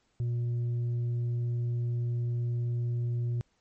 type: tone with tanh clipping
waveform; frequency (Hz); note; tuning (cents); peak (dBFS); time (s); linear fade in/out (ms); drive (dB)
sine; 119.6; A#2; +45; -28; 0.2-3.41; 0; 3
effects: pink hiss -72 dBFS RMS until 3.6 s + MP3 32 kbps